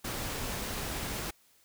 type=noise; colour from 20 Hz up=pink; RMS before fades=-36 dBFS; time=0.04-1.31 s; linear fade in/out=10 ms; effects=white hiss -65 dBFS RMS until 1.64 s